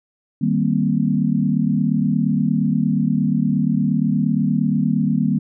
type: chord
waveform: sine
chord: C minor seventh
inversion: first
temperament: equal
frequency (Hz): 155.56 / 196 / 233.1 / 261.6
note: Eb3 / G3 / Bb3 / C4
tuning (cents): 0 / 0 / 0 / 0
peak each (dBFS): -21 / -20 / -20 / -24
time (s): 0.41-5.39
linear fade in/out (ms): 10
effects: none